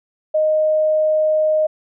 sine tone, 620 Hz, D#5, 6 cents flat, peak -13 dBFS, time 0.34-1.67 s, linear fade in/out 10 ms, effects none

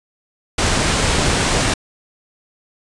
pink low-pass noise, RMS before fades -17 dBFS, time 0.58-1.74 s, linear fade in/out 5 ms, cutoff 9400 Hz, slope 48 dB/octave, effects resampled to 24000 Hz

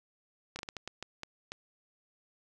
slowing click train, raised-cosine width 0.2 ms, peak -22 dBFS, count 9, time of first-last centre 0.56-1.519 s, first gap 30 ms, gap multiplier 1.38, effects none

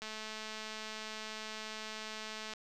click train, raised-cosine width 0.2 ms, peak -26 dBFS, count 547, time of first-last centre 0.02-2.536 s, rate 217 Hz, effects none

